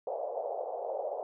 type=band-pass noise; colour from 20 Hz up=white; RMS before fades=-36 dBFS; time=0.07-1.23 s; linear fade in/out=2 ms; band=480 to 730 Hz; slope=48 dB/octave; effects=none